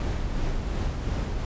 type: noise with tremolo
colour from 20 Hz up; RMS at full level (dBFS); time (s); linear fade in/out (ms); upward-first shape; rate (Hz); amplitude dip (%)
brown; -26; 0-1.45; 2; sine; 2.8; 35
effects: resampled to 16000 Hz